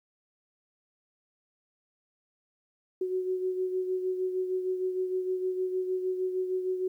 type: beating tone pair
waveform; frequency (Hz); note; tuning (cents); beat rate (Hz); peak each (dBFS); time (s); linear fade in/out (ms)
sine; 370 / 376.5; F#4 / F#4; 0 / +30; 6.5; -28 / -37; 3.01-6.88; 5
effects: 11-bit